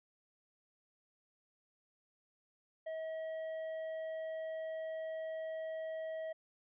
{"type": "tone with tanh clipping", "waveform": "sine", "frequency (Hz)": 640, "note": "D#5", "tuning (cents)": 49, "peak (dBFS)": -40, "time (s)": [2.86, 6.33], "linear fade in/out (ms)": 10, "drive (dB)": 7, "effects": ["resampled to 8000 Hz"]}